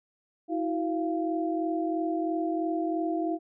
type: tone cluster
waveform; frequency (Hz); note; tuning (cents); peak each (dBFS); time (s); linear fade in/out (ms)
sine; 323.3 / 366.3 / 691; E4 / F#4 / F5; -34 / -17 / -19; -28 / -34 / -32; 0.48-3.39; 50
effects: none